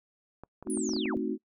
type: clicks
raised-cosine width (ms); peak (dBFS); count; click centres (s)
1; -30; 8; 0.436 / 0.626 / 0.672 / 0.774 / 0.893 / 0.935 / 0.965 / 1.057
type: chord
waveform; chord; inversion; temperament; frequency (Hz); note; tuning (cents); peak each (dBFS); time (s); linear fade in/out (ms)
sine; A diminished seventh; none; equal; 220 / 261.6 / 311.1 / 370; A3 / C4 / Eb4 / Gb4; 0 / 0 / 0 / 0; -34; 0.65-1.38; 50
type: linear sweep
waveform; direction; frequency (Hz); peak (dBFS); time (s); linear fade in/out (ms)
sine; down; 10180 to 36.78; -35; 0.7-1.17; 0
effects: noise-tail reverb RT60 0.1 s tail -26 dB re dry